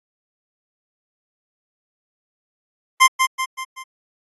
25% pulse tone with echo, 1046.5 Hz, C6, in tune, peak -4 dBFS, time 3-3.08 s, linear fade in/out 20 ms, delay 190 ms, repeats 4, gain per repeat -6 dB, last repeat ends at 3.84 s, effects AAC 32 kbps

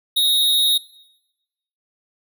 square tone with amplitude modulation, 3752 Hz, A#7, 11 cents sharp, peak -13 dBFS, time 0.16-0.78 s, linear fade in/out 10 ms, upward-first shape sine, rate 287 Hz, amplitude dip 50%, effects noise-tail reverb RT60 1.0 s tail -22 dB re dry

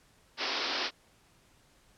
white band-pass noise, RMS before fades -33 dBFS, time 0.37-0.91 s, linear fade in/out 50 ms, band 240 to 5400 Hz, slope 96 dB/octave, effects pink hiss -64 dBFS RMS until 1.97 s + low-pass 11000 Hz 12 dB/octave

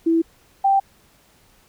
sine tone pair in turn, 329.6 / 783.9 Hz, E4 / G5, 0 / 0 cents, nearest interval octave + minor third, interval 1500 cents, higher second, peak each -14 / -13 dBFS, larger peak second, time 0.06-0.22 / 0.64-0.8 s, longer neither, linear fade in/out 10 ms, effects pink hiss -56 dBFS RMS until 1.68 s

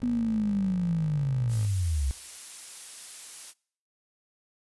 15% pulse tone, 52.8 Hz, G#1, 29 cents sharp, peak -34 dBFS, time 0-1.67 s, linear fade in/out 10 ms
sine linear sweep, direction down, 246.9 to 63.6 Hz, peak -24 dBFS, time 0.03-2.11 s, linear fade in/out 0 ms
blue noise, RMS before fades -40 dBFS, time 1.48-3.54 s, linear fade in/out 50 ms
effects noise-tail reverb RT60 0.6 s tail -26 dB re dry + resampled to 24000 Hz

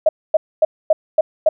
sine tone bursts, 628 Hz, D#5, 16 cents sharp, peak -8 dBFS, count 6, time 0.06-1.49 s, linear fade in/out 5 ms, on 30 ms, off 250 ms, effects none

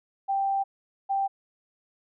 sine tone pair in turn, 785 / 785 Hz, G5 / G5, +2 / +2 cents, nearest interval unison, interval 0 cents, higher neither, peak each -23 dBFS, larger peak neither, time 0.28-0.64 / 1.09-1.28 s, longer first, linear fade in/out 20 ms, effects none

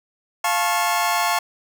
sawtooth chord, F augmented, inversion none, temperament just, 698.5 / 873.1 / 1091.3 Hz, F5 / A5 / C#6, 0 / -14 / -27 cents, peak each -19 dBFS, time 0.44-1.39 s, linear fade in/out 5 ms, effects none

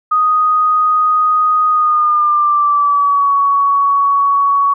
sine tone with pitch glide, 1244.5 to 1121.6 Hz, D#6 to C#6, 0 to +20 cents, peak -9 dBFS, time 0.11-4.74 s, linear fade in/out 10 ms, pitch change -180 cents, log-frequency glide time 1.69-3.32 s, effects none

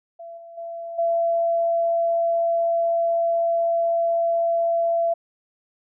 sine tone with level steps, 674 Hz, E5, 38 cents sharp, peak -35 / -39 / -30 / -18 dBFS, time 0.19-5.14 s, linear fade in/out 10 ms, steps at 0.37 / 0.57 / 0.98 s, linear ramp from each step 10 ms, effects none

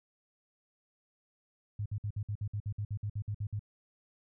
sine tone bursts, 103.83 Hz, G#2, in tune, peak -32 dBFS, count 15, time 1.79-3.594 s, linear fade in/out 5 ms, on 68 ms, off 56 ms, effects none

